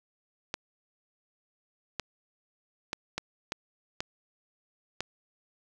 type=clicks; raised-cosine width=0.2 ms; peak=-14 dBFS; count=7; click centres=0.541 / 1.997 / 2.931 / 3.18 / 3.521 / 4.005 / 5.006 s; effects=none